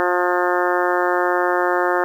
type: harmonic tone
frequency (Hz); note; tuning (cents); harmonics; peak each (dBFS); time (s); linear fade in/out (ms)
178.3; F3; +36; 2 / 3 / 4 / 5 / 6 / 7 / 8 / 9 / 10; -21 / -23 / -24 / -25 / -26 / -26 / -27 / -28 / -28; 0-2.04; 0
effects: 8-bit